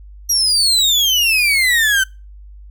35% pulse exponential sweep, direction down, 5780 to 1517 Hz, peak -10 dBFS, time 0.29-2.04 s, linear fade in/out 10 ms, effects noise-tail reverb RT60 0.3 s tail -26 dB re dry + added 50 Hz sine -35 dBFS peak until 2.7 s

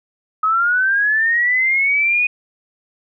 sine linear sweep, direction up, 1262 to 2489 Hz, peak -13 dBFS, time 0.43-2.27 s, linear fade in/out 5 ms, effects none

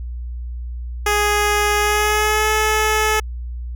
10% pulse tone with pitch glide, 415.3 to 431.2 Hz, G#4 to A4, 0 to -35 cents, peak -7 dBFS, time 1.06-3.2 s, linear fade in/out 5 ms, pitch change +65 cents, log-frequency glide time 1.78-2.51 s, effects added 60 Hz sine -25 dBFS peak until 3.75 s

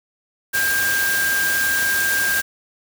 sine tone in noise, 1598 Hz, G6, 33 cents sharp, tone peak -18 dBFS, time 0.53-2.42 s, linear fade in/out 20 ms, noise white, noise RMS -24 dBFS, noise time 0.53-2.42 s, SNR +3 dB, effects none

